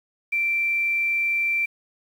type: tone with quantisation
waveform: sine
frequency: 2349 Hz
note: D7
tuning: in tune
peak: -20 dBFS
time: 0.32-1.66 s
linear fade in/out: 10 ms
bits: 8
effects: none